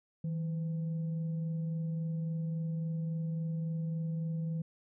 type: tone with frequency modulation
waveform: sine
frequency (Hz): 161.2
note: E3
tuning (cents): -38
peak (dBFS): -32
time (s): 0.24-4.62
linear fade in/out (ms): 5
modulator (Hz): 346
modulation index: 0.21
effects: none